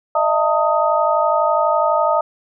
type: tone cluster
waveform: sine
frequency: 611 / 663 / 900 / 1250 Hz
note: D#5 / E5 / A5 / D#6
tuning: -32 / +10 / +39 / +8 cents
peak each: -19 dBFS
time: 0.15-2.21 s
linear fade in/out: 5 ms
effects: none